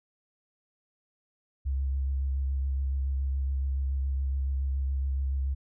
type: tone with vibrato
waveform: sine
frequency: 67.7 Hz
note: C#2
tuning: 40 cents flat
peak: -25 dBFS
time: 1.65-5.55 s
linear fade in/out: 20 ms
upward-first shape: sine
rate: 7.1 Hz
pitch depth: 23 cents each way
effects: tanh soft clip ceiling -21 dBFS